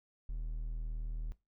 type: tone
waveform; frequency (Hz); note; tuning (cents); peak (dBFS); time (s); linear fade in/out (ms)
triangle; 39.42; D#1; +23; -34; 0.29-1.32; 0
effects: noise-tail reverb RT60 0.2 s tail -18 dB re dry